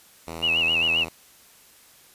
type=tone; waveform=5% pulse; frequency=82.5 Hz; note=E2; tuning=2 cents sharp; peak=-22 dBFS; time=0.27-1.09 s; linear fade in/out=5 ms
type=tone with vibrato; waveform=sine; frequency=2740 Hz; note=F7; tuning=34 cents flat; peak=-19 dBFS; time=0.42-1.05 s; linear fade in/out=20 ms; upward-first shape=sine; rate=7.5 Hz; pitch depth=120 cents each way
type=clicks; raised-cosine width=0.5 ms; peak=-27 dBFS; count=2; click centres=0.829 / 0.873 s
effects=white hiss -53 dBFS RMS until 2.14 s + resampled to 32000 Hz